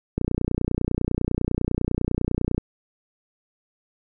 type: click train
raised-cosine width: 3 ms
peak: -9 dBFS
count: 73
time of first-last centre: 0.18-2.58 s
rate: 30 Hz
effects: none